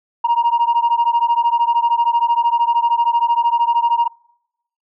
sine beating tone pair, 935 / 948 Hz, A#5 / A#5, +5 / +29 cents, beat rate 13 Hz, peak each -14 dBFS, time 0.24-4.08 s, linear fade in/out 10 ms, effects noise-tail reverb RT60 0.8 s tail -25 dB re dry + tanh soft clip ceiling -9 dBFS

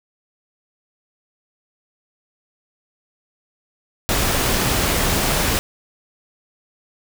pink noise, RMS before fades -19 dBFS, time 4.09-5.59 s, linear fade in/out 0 ms, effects none

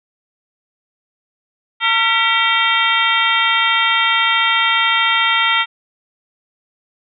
harmonic tone with a mistuned harmonic, 455.4 Hz, A#4, 40 cents flat, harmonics 2 / 3 / 4 / 5 / 6 / 7 / 8, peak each -22 / -18 / -19 / -20 / -23 / -19 / -23 dBFS, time 1.8-5.66 s, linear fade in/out 50 ms, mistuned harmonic 4, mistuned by +120 cents, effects none

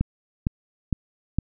click train, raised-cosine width 5 ms, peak -9 dBFS, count 4, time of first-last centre 0.01-1.386 s, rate 2.18 Hz, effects none

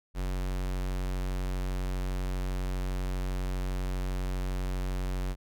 square tone, 46.25 Hz, F#1, in tune, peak -30 dBFS, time 0.14-5.36 s, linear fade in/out 50 ms, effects none

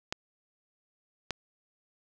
clicks, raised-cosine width 0.2 ms, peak -14 dBFS, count 2, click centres 0.125 / 1.307 s, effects none

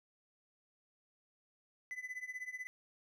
triangle tone with tremolo, 2007 Hz, B6, 27 cents sharp, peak -36 dBFS, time 1.91-2.67 s, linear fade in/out 0 ms, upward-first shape triangle, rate 16 Hz, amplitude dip 95%, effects none

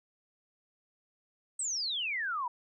sine exponential sweep, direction down, 8410 to 932.3 Hz, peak -31 dBFS, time 1.59-2.48 s, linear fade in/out 5 ms, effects none

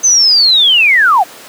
sine linear sweep, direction down, 6272 to 659.3 Hz, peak -5 dBFS, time 0.03-1.24 s, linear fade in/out 20 ms, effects pink hiss -33 dBFS RMS until 1.48 s + high-pass 300 Hz 12 dB/octave

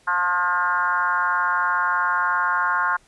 sine tone with frequency modulation, 1244.5 Hz, D#6, in tune, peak -18 dBFS, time 0.07-2.97 s, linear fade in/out 10 ms, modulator 178 Hz, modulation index 2, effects pink hiss -57 dBFS RMS until 3.07 s + resampled to 24000 Hz

